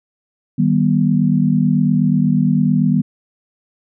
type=chord; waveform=sine; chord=Eb augmented; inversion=none; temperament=just; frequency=155.56 / 194.45 / 243.1 Hz; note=Eb3 / G3 / B3; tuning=0 / -14 / -27 cents; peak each=-16 dBFS; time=0.58-3.02 s; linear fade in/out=10 ms; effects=none